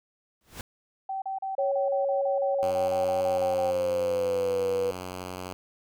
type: noise with exponential growth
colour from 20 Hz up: pink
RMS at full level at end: -35 dBFS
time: 0.41-0.61 s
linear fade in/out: 1 ms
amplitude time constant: 43 ms
type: tone bursts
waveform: sine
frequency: 772 Hz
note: G5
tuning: 27 cents flat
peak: -29 dBFS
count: 16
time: 1.09-3.71 s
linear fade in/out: 5 ms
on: 130 ms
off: 36 ms
type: tone with pitch glide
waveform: sine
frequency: 554.4 to 488.2 Hz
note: C#5 to B4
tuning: 0 to -20 cents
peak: -24 dBFS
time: 1.58-4.91 s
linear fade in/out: 5 ms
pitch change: -220 cents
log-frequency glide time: 3.25-4.66 s
type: tone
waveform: 5% pulse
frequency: 91.6 Hz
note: F#2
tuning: 17 cents flat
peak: -24 dBFS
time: 2.63-5.53 s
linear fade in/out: 0 ms
effects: none

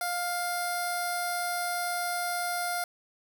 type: tone with notch filter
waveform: 10% pulse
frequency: 703 Hz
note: F5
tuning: 11 cents sharp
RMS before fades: -31 dBFS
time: 0.01-2.84 s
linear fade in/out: 2 ms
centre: 2900 Hz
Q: 0.57
effects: none

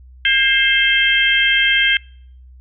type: harmonic tone with a mistuned harmonic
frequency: 528 Hz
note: C5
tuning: 16 cents sharp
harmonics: 3 / 4 / 5 / 6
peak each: -17 / -17 / -21 / -16 dBFS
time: 0.25-1.97 s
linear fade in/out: 2 ms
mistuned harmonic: 3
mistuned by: +29 cents
effects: noise-tail reverb RT60 0.6 s tail -26 dB re dry + added 63 Hz sine -39 dBFS peak until 2.6 s

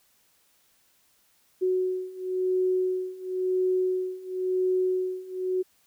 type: beating tone pair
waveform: sine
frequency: 369.4 / 370.36 Hz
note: F#4 / F#4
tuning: -3 / +2 cents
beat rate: 0.96 Hz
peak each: -28 / -26 dBFS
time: 1.61-5.63 s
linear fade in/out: 20 ms
effects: white hiss -65 dBFS RMS until 5.86 s

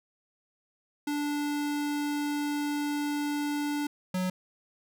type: tone pair in turn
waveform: square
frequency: 292.3 / 184.14 Hz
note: D4 / F#3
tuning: -8 / -8 cents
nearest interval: minor sixth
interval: 800 cents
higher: first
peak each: -29 / -28 dBFS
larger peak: second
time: 1.07-3.87 / 4.14-4.3 s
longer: first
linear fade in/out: 5 ms
effects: none

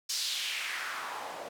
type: noise with band-pass filter sweep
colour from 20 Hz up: white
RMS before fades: -36 dBFS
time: 0.09-1.49 s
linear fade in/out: 10 ms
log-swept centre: 5400 to 550 Hz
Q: 2.2
effects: none

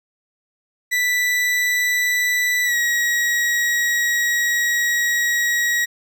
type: tone with pitch glide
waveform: 40% pulse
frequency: 1975.5 to 1904.9 Hz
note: B6 to A#6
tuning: 0 to +37 cents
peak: -16 dBFS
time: 0.91-5.86 s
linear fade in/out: 20 ms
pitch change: -63 cents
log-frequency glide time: 2.64-2.75 s
effects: none

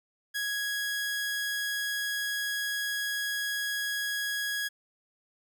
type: tone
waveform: sawtooth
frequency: 1661.2 Hz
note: G#6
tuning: in tune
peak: -26 dBFS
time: 0.34-4.69 s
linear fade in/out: 20 ms
effects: none

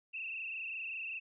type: tone with frequency modulation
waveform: sine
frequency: 2646 Hz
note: E7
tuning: 6 cents sharp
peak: -38 dBFS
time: 0.13-1.2 s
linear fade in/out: 20 ms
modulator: 25.2 Hz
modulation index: 4.2
effects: none

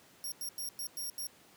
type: tone bursts at uneven times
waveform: 10% pulse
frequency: 5588 Hz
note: F8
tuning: in tune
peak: -31 dBFS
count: 6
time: 0.24-0.32 / 0.41-0.49 / 0.58-0.69 / 0.79-0.87 / 0.97-1.1 / 1.18-1.27 s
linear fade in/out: 2 ms
effects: pink hiss -60 dBFS RMS until 1.56 s + high-pass 150 Hz 12 dB/octave

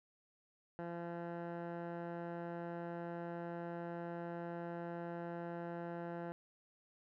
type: tone with low-pass filter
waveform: 15% pulse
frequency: 171.1 Hz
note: F3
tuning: 35 cents flat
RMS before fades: -44 dBFS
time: 0.79-6.32 s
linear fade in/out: 0 ms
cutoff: 1200 Hz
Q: 1.9
effects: none

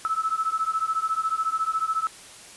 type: beating tone pair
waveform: sine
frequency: 1300 / 1314 Hz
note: E6 / E6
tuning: -24 / -6 cents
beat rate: 14 Hz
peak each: -26 dBFS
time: 0.05-2.07 s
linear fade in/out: 0 ms
effects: white hiss -45 dBFS RMS until 2.56 s + resampled to 24000 Hz

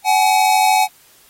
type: tone pair together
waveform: square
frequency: 755 / 848 Hz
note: F#5 / G#5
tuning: +35 / +36 cents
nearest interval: major second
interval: 201 cents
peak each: -15 dBFS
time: 0.04-0.88 s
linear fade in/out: 50 ms
effects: white hiss -50 dBFS RMS until 1.29 s + AAC 48 kbps

